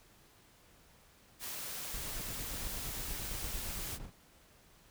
white noise, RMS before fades -42 dBFS, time 1.39-3.99 s, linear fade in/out 50 ms
brown noise with tremolo, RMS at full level -42 dBFS, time 1.93-4.11 s, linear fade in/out 20 ms, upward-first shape square, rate 8.7 Hz, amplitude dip 50%
effects pink hiss -63 dBFS RMS until 4.9 s

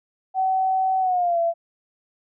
sine tone with pitch glide, 758 to 675.3 Hz, F#5 to E5, +42 to +42 cents, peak -18 dBFS, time 0.34-1.54 s, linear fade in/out 50 ms, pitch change -200 cents, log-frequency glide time 1-1.39 s, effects none

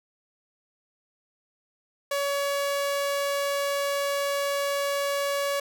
sawtooth tone, 564 Hz, C#5, 30 cents sharp, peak -21 dBFS, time 2.11-5.6 s, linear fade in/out 5 ms, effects none

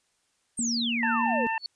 sine exponential sweep, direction down, 8890 to 427.6 Hz, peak -27 dBFS, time 0.57-1.47 s, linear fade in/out 20 ms
sine tone, 234.2 Hz, A#3, 8 cents sharp, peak -28 dBFS, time 0.59-1.47 s, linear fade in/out 0 ms
harmonic tone, 896 Hz, A5, 31 cents sharp, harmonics 1 / 2 / 3, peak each -28 / -31 / -33 dBFS, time 1.03-1.58 s, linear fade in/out 2 ms
sine tone with exponential growth, 4435 Hz, C#8, in tune, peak -26 dBFS, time 1.58-1.66 s, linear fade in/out 1 ms, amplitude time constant 17 ms
effects white hiss -71 dBFS RMS until 1.75 s + resampled to 22050 Hz

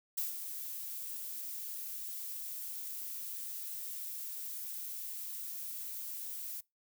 violet noise with ADSR envelope, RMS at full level -34 dBFS, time 0.17-6.61 s, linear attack 10 ms, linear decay 140 ms, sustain -8 dB, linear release 10 ms, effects noise-tail reverb RT60 0.2 s tail -23 dB re dry

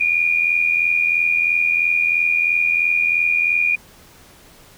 sine tone pair together, 2366 / 2449 Hz, D7 / D#7, +12 / -28 cents, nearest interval minor second, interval 60 cents, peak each -20 / -16 dBFS, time 0-3.76 s, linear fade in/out 10 ms, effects pink hiss -47 dBFS RMS until 4.77 s

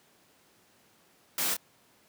white noise with echo, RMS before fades -30 dBFS, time 1.38-1.54 s, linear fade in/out 2 ms, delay 27 ms, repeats 1, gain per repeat -5 dB, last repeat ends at 1.567 s, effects pink hiss -63 dBFS RMS until 2.08 s + high-pass 150 Hz 12 dB/octave

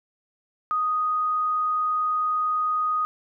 sine tone, 1244.5 Hz, D#6, in tune, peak -21 dBFS, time 0.71-3.05 s, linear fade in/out 0 ms, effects none

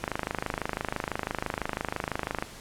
click train, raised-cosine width 0.5 ms, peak -13 dBFS, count 63, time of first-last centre 0.04-2.425 s, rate 26 Hz, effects pink hiss -45 dBFS RMS until 2.6 s + low-pass 11000 Hz 12 dB/octave

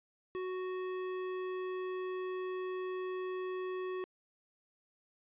triangle tone with hard clipping, 370 Hz, F#4, in tune, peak -38 dBFS, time 0.35-4.04 s, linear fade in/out 0 ms, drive 18 dB, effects resampled to 8000 Hz

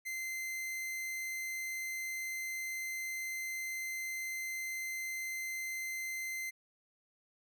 45% pulse tone, 2074 Hz, C7, 16 cents flat, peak -37 dBFS, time 0.05-6.51 s, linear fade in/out 20 ms, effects none

